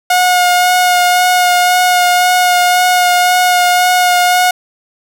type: tone with vibrato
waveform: sawtooth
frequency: 721 Hz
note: F#5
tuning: 45 cents flat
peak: -4 dBFS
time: 0.1-4.51 s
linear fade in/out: 5 ms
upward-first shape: sine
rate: 1.9 Hz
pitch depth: 14 cents each way
effects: none